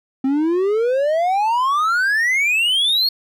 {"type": "exponential sweep", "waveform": "triangle", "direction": "up", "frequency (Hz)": [260.1, 4382], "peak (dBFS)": -13, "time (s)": [0.24, 3.09], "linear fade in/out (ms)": 5, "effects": []}